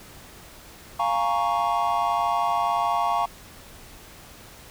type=chord; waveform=triangle; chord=Bb minor seventh; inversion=second; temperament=equal; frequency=698.5 / 830.6 / 932.3 / 1108.7 Hz; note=F5 / Ab5 / Bb5 / Db6; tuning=0 / 0 / 0 / 0 cents; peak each=-24 / -26 / -25 / -24 dBFS; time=0.99-3.26 s; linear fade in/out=10 ms; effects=pink hiss -46 dBFS RMS until 4.7 s